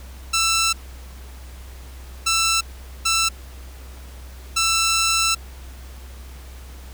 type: tone bursts at uneven times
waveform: 10% pulse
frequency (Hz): 1333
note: E6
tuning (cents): +19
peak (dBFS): -9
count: 4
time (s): 0.33-0.73 / 2.26-2.61 / 3.05-3.29 / 4.56-5.35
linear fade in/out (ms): 10
effects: added 64 Hz sine -36 dBFS peak until 6.93 s + pink hiss -46 dBFS RMS until 6.93 s